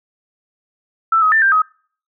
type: tone with pitch steps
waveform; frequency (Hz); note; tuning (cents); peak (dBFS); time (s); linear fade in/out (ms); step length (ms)
sine; 1327 / 1267 / 1781 / 1583 / 1265; E6 / D#6 / A6 / G6 / D#6; +11 / +31 / +21 / +17 / +28; -10; 1.12-1.62; 5; 100
effects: noise-tail reverb RT60 0.5 s tail -26 dB re dry